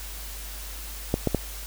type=clicks; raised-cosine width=2 ms; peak=-8 dBFS; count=3; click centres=1.141 / 1.273 / 1.347 s; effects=added 50 Hz sine -37 dBFS peak until 1.66 s + white hiss -40 dBFS RMS until 1.66 s